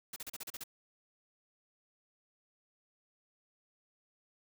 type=noise bursts; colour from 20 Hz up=white; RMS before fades=-43 dBFS; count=8; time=0.13-0.638 s; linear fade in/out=5 ms; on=32 ms; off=36 ms; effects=none